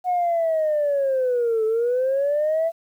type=linear two-way sweep; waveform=sine; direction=down then up; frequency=733 to 433.8 to 670 Hz; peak=-17 dBFS; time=0.04-2.72 s; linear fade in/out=50 ms; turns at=1.65 s; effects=tanh soft clip ceiling -15 dBFS + 9-bit